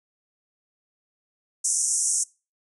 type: band-pass noise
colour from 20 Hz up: white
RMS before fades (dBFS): -24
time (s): 1.64-2.24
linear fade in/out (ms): 10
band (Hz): 5700 to 9800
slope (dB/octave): 96
effects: noise-tail reverb RT60 0.3 s tail -23 dB re dry